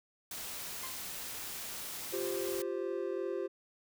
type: noise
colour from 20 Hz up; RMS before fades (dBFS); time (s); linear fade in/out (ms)
white; -42; 0.31-2.62; 2
type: tone with exponential decay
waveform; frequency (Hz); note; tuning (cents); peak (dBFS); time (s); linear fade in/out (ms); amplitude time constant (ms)
sawtooth; 1046.5; C6; 0; -38; 0.83-1.09; 5; 56
type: chord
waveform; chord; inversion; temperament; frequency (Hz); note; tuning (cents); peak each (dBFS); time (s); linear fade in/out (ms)
triangle; F suspended second; none; equal; 349.2 / 392 / 523.3; F4 / G4 / C5; 0 / 0 / 0; -36 / -35 / -38; 2.12-3.48; 20
effects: none